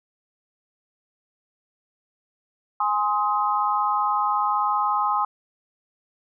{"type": "chord", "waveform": "sine", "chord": "Ab major", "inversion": "none", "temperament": "equal with one note detuned", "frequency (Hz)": [830.6, 1046.5, 1261.2], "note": ["Ab5", "C6", "Eb6"], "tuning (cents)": [0, 0, 23], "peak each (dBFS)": -24, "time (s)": [2.8, 5.25], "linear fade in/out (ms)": 5, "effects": []}